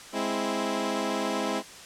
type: chord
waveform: 15% pulse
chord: Ab augmented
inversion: none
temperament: equal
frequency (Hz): 207.7 / 261.6 / 329.6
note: Ab3 / C4 / E4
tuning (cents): 0 / 0 / 0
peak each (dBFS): -25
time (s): 0.12-1.63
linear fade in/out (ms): 50
effects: white hiss -45 dBFS RMS until 1.85 s + low-pass 8000 Hz 12 dB/octave